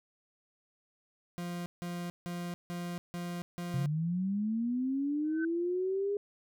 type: tone bursts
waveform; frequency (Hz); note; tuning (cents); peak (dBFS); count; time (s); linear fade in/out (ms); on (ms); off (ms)
40% pulse; 174.61; F3; 0; -35; 6; 1.38-3.86; 0; 280; 160
type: linear sweep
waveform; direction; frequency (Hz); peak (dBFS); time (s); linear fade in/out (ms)
sine; up; 131.5 to 410.8; -29; 3.74-6.17; 2
type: tone with exponential growth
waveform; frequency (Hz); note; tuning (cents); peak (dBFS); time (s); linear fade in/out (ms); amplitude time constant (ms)
sine; 1526; G6; -47; -33; 5.24-5.45; 5; 44
effects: none

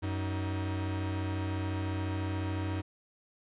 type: tone pair together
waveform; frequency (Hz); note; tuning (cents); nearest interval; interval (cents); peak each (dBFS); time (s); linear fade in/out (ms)
45% pulse; 93.89 / 315.8; F#2 / D#4; +26 / +26; octave + major sixth; 2100; -32 / -38; 0.02-2.82; 20
effects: resampled to 8000 Hz + 11-bit

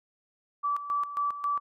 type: tone with tremolo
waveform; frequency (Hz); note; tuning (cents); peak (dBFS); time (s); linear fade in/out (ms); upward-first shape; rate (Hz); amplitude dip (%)
sine; 1156; D6; -28; -25; 0.63-1.6; 20; square; 3.7; 70
effects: none

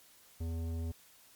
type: tone with tanh clipping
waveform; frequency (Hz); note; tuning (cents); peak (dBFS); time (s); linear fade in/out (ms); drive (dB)
triangle; 82.41; E2; 0; -36; 0.4-0.92; 10; 18
effects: white hiss -61 dBFS RMS until 1.35 s + MP3 96 kbps

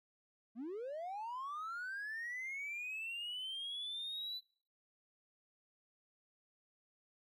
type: linear sweep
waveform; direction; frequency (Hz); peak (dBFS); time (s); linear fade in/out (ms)
triangle; up; 211.6 to 4016; -38; 0.55-4.41; 50
effects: noise-tail reverb RT60 0.5 s tail -25 dB re dry + tanh soft clip ceiling -36 dBFS

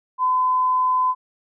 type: tone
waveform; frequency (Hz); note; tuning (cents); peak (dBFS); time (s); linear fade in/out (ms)
sine; 1016; B5; +49; -16; 0.18-1.15; 50
effects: none

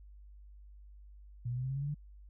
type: tone with pitch steps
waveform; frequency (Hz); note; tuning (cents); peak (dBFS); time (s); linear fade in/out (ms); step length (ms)
sine; 120 / 123.59 / 127.28 / 131.09 / 135.01 / 139.04 / 143.2 / 147.48; B2 / B2 / C3 / C3 / C#3 / C#3 / D3 / D3; -49 / +2 / -47 / +4 / -45 / +6 / -43 / +8; -33; 1.45-1.946; 10; 62
effects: added 50 Hz sine -51 dBFS peak until 2.29 s

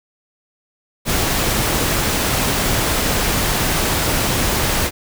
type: noise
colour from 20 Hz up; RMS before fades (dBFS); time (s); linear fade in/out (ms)
pink; -18; 1.05-4.91; 50
effects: none

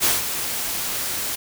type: noise with ADSR envelope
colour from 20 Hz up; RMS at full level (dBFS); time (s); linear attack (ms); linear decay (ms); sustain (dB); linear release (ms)
white; -17; 0-1.36; 45; 170; -9; 15
effects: none

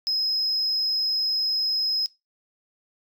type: tone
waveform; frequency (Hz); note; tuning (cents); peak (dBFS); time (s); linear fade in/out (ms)
sine; 5110; D#8; +45; -20; 0.07-2.06; 0
effects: noise-tail reverb RT60 0.2 s tail -19 dB re dry + tanh soft clip ceiling -19 dBFS

